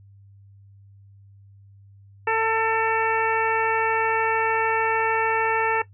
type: harmonic tone with a mistuned harmonic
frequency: 446.7 Hz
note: A4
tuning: 26 cents sharp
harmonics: 1 / 2 / 3 / 4 / 5 / 6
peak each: -24 / -23 / -28 / -27 / -31 / -32 dBFS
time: 2.27-5.82 s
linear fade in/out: 5 ms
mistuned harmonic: 5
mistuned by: +17 cents
effects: noise-tail reverb RT60 0.1 s tail -17 dB re dry + added 99 Hz sine -47 dBFS peak until 5.93 s